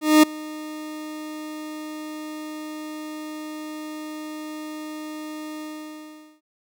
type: tone with ADSR envelope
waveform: 40% pulse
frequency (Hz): 307.1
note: D#4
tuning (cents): -23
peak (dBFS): -8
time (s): 0.01-6.41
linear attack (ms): 220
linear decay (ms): 8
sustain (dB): -23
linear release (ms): 790
effects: none